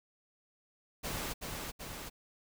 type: noise with echo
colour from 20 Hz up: pink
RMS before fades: -38 dBFS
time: 1.03-1.34 s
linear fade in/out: 20 ms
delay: 380 ms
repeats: 2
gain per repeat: -3 dB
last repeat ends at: 2.1 s
effects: none